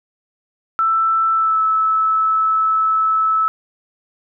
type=tone with pitch glide; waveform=sine; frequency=1327 to 1305 Hz; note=E6 to E6; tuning=+11 to -18 cents; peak=-13 dBFS; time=0.79-3.48 s; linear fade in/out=0 ms; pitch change=-29 cents; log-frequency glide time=1.33-1.61 s; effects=none